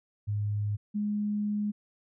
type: tone pair in turn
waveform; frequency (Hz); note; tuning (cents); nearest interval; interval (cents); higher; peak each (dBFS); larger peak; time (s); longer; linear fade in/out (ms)
sine; 103.83 / 208.1; G#2 / G#3; 0 / +4; octave; 1204; second; -27; neither; 0.27-0.77 / 0.94-1.72; second; 20
effects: none